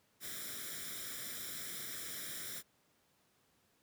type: noise with comb filter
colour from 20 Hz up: white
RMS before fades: -44 dBFS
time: 0.2-2.63 s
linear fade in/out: 50 ms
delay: 0.55 ms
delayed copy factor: +0.8
effects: pink hiss -73 dBFS RMS until 3.82 s + high-pass 100 Hz 12 dB/octave